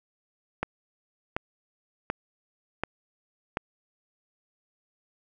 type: click train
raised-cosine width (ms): 0.5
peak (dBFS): -12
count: 5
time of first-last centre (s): 0.63-3.571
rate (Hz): 1.36
effects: none